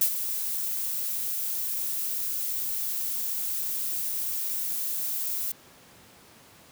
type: noise with ADSR envelope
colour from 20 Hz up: violet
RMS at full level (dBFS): -20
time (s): 0.01-5.52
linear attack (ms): 5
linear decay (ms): 83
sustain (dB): -10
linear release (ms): 6
effects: pink hiss -53 dBFS RMS until 6.71 s + high-pass 100 Hz 12 dB/octave